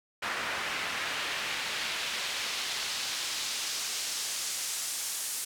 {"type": "noise with band-pass filter sweep", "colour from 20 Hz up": "pink", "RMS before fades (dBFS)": -34, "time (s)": [0.22, 5.45], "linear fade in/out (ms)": 10, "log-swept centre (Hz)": [1700, 9100], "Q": 1, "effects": []}